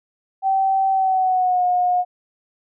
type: tone with pitch glide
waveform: sine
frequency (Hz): 772 to 720.3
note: G5 to F#5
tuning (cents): -27 to -47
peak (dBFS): -15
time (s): 0.42-2.05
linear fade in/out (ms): 50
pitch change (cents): -120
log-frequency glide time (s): 0.91-1.65
effects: none